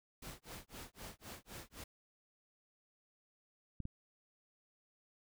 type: noise with tremolo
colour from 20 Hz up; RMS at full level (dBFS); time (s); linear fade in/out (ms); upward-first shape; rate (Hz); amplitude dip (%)
pink; -48; 0.22-1.84; 5; sine; 3.9; 100
type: clicks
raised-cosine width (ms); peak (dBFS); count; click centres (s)
5; -30; 2; 3.803 / 3.854
effects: none